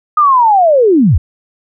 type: linear sweep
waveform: sine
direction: down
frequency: 1244.5 to 56.9 Hz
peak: -5 dBFS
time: 0.17-1.18 s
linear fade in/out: 5 ms
effects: none